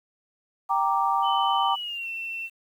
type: chord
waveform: sine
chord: G minor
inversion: none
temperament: equal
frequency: 784 / 932.3 / 1174.7 Hz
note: G5 / Bb5 / D6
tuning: 0 / 0 / 0 cents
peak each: -25 dBFS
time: 0.69-1.76 s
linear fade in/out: 20 ms
type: tone with pitch glide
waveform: sine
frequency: 3024 to 2694 Hz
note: F#7 to E7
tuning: +37 to +37 cents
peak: -30 dBFS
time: 1.22-2.5 s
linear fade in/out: 50 ms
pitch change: -200 cents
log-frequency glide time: 1.69-2.08 s
effects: 9-bit